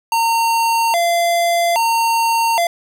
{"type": "tone with vibrato", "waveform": "square", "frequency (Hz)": 793, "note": "G5", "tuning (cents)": 20, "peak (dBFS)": -14, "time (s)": [0.12, 2.67], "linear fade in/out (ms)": 2, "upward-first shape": "square", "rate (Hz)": 0.61, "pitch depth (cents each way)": 250, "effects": []}